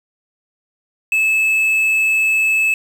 triangle tone with quantisation, 2606 Hz, E7, 20 cents flat, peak -11 dBFS, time 1.12-2.74 s, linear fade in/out 2 ms, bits 6, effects none

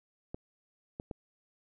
clicks, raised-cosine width 2 ms, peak -25 dBFS, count 3, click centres 0.345 / 0.999 / 1.112 s, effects none

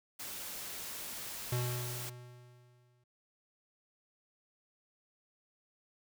white noise, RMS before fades -43 dBFS, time 0.19-2.1 s, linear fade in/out 10 ms
square tone with exponential decay, 122.9 Hz, B2, 8 cents flat, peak -31 dBFS, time 1.52-3.04 s, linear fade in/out 5 ms, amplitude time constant 330 ms
effects none

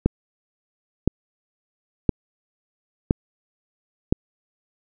click train, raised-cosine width 3 ms, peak -3 dBFS, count 5, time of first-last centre 0.06-4.125 s, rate 0.984 Hz, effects none

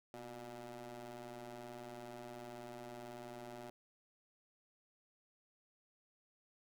20% pulse ring-modulated tone, 118.5 Hz, A#2, 29 cents sharp, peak -40 dBFS, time 0.14-3.7 s, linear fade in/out 0 ms, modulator 483 Hz, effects none

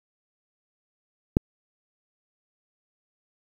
click, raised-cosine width 3 ms, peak -4 dBFS, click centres 1.369 s, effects 7-bit

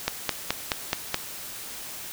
click train, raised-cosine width 0.2 ms, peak -5 dBFS, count 6, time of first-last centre 0.08-1.144 s, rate 4.7 Hz, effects white hiss -38 dBFS RMS until 2.12 s

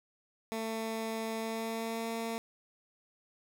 15% pulse tone with pitch glide, 223.3 to 227.7 Hz, A3 to A#3, +26 to -40 cents, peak -28 dBFS, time 0.52-2.38 s, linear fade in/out 0 ms, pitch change +34 cents, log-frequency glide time 1.37-2.08 s, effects none

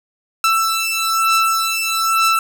sawtooth beating tone pair, 1327 / 1328.1 Hz, E6 / E6, +11 / +13 cents, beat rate 1.1 Hz, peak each -14 dBFS, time 0.44-2.39 s, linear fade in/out 2 ms, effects none

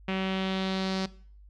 sawtooth tone with low-pass filter sweep, 189.9 Hz, F#3, 45 cents sharp, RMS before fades -30 dBFS, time 0.08-1.06 s, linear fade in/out 5 ms, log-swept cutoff 2700 to 4800 Hz, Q 2.9, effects noise-tail reverb RT60 0.5 s tail -19 dB re dry + added 50 Hz sine -49 dBFS peak until 1.49 s

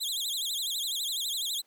sawtooth tone with vibrato, 3621 Hz, A7, 49 cents sharp, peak -27 dBFS, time 0-1.62 s, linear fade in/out 20 ms, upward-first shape sine, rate 12 Hz, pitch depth 210 cents each way, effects pink hiss -68 dBFS RMS until 1.66 s + high-pass 300 Hz 12 dB/octave

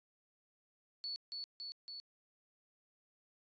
sine tone with echo, 4435 Hz, C#8, in tune, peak -39 dBFS, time 1.04-1.16 s, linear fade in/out 0 ms, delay 280 ms, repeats 3, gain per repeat -2 dB, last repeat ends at 2 s, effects resampled to 16000 Hz

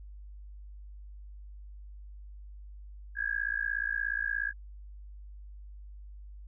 sine tone with amplitude modulation, 1642 Hz, G#6, 20 cents flat, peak -25 dBFS, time 3.15-4.53 s, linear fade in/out 50 ms, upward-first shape sine, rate 56.9 Hz, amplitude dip 100%, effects added 50 Hz sine -44 dBFS peak until 6.47 s

